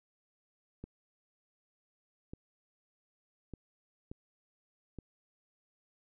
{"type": "clicks", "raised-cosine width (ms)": 3, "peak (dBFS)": -30, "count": 5, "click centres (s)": [0.84, 2.335, 3.537, 4.115, 4.987], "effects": []}